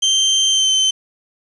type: tone with pitch glide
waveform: 30% pulse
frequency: 3136 to 3086 Hz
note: G7 to G7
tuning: 0 to -28 cents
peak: -10 dBFS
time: 0.02-0.91 s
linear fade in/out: 10 ms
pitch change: -28 cents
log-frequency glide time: 0.5-0.7 s
effects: resampled to 24000 Hz + 7-bit